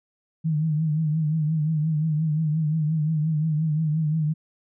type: tone with vibrato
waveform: sine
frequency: 155.56 Hz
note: D#3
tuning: in tune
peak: -20 dBFS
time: 0.44-4.34 s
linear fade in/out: 20 ms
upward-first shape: triangle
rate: 5.7 Hz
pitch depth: 84 cents each way
effects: none